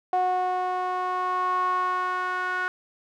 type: tone with band-pass filter sweep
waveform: sawtooth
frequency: 365.9 Hz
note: F#4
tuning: 19 cents flat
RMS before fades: -26 dBFS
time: 0.13-2.68 s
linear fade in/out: 0 ms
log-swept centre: 770 to 1400 Hz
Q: 5.8
effects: none